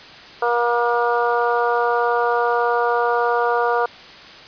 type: harmonic tone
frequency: 238.3 Hz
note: A#3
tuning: 38 cents sharp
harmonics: 2 / 3 / 4 / 5 / 6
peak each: -20 / -22 / -23 / -24 / -25 dBFS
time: 0.42-3.86 s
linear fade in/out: 5 ms
effects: white hiss -40 dBFS RMS until 4.47 s + resampled to 11025 Hz